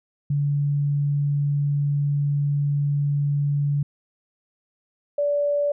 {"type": "tone pair in turn", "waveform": "sine", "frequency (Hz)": [143.7, 578.6], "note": ["D3", "D5"], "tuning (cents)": [-37, -26], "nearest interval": "2 octaves", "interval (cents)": 2411, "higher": "second", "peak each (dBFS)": -19, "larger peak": "neither", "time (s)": [[0.3, 3.83], [5.18, 5.72]], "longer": "first", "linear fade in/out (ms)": 5, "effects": []}